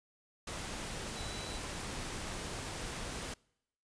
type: tone in noise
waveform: sine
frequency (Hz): 3951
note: B7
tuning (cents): 0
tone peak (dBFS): -48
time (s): 1.16-1.58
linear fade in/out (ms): 5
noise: pink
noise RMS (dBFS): -41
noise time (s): 0.47-3.34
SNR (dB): -10
effects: noise-tail reverb RT60 0.8 s tail -26 dB re dry + resampled to 22050 Hz